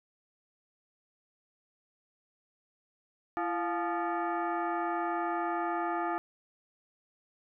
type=tone with frequency modulation; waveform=sine; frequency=182.7 Hz; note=F#3; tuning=22 cents flat; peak=-29 dBFS; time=3.37-6.18 s; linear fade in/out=0 ms; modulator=521 Hz; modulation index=2.4; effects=none